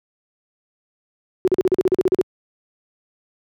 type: tone bursts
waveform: sine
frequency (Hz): 370.8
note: F#4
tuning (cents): +4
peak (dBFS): -12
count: 12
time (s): 1.45-2.213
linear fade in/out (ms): 0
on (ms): 26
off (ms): 41
effects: high-pass 80 Hz 12 dB/octave